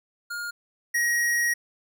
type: tone pair in turn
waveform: square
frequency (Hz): 1418 / 1892.8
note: F6 / A#6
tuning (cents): +26 / +26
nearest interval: perfect fourth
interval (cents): 500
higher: second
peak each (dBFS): -31 / -22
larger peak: second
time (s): 0.3-0.51 / 0.94-1.54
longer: second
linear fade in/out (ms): 10
effects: none